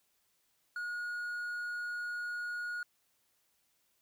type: tone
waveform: triangle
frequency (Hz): 1444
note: F#6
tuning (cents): -43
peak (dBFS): -34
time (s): 0.76-2.83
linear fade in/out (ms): 2
effects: white hiss -75 dBFS RMS until 4.01 s